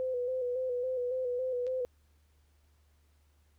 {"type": "tone with vibrato", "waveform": "sine", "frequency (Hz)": 503, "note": "B4", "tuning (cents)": 32, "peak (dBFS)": -30, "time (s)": [0, 1.85], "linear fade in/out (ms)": 0, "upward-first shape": "square", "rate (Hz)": 3.6, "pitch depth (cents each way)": 40}
{"type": "clicks", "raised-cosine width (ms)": 0.2, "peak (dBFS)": [-36, -44], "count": 2, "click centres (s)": [1.667, 1.678]}
{"effects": ["added 74 Hz sine -64 dBFS peak until 3.58 s", "pink hiss -74 dBFS RMS until 3.58 s"]}